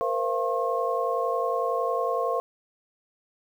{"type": "tone cluster", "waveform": "sine", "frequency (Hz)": [466.1, 517, 684, 1078], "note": ["A#4", "C5", "F5", "C#6"], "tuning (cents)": [0, -21, -36, -49], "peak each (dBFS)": -29, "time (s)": [0.01, 2.4], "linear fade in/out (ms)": 0, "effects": ["9-bit"]}